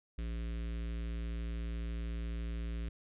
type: tone with notch filter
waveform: square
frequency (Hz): 57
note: A#1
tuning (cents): -38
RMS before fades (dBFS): -38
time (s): 0.18-2.89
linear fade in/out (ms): 5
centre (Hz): 840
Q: 0.63
effects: resampled to 8000 Hz